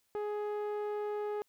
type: tone with low-pass filter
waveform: sawtooth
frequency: 417.6 Hz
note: G#4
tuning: 10 cents sharp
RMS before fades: -36 dBFS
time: 0.15-1.42 s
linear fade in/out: 0 ms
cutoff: 1000 Hz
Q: 0.56
effects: white hiss -75 dBFS RMS until 1.48 s